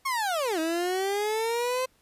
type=linear two-way sweep; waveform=30% pulse; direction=down then up; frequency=1110 to 314.7 to 520 Hz; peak=-23 dBFS; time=0.05-1.86 s; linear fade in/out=10 ms; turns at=0.59 s; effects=pink hiss -65 dBFS RMS until 2.01 s + resampled to 32000 Hz